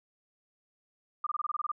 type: tone bursts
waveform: sine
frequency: 1200 Hz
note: D6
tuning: 37 cents sharp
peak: -28 dBFS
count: 10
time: 1.24-1.717 s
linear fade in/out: 5 ms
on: 27 ms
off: 23 ms
effects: none